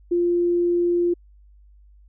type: tone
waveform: sine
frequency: 348.2 Hz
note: F4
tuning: 5 cents flat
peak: -17 dBFS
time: 0.11-1.14 s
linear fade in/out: 10 ms
effects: added 50 Hz sine -48 dBFS peak until 2.08 s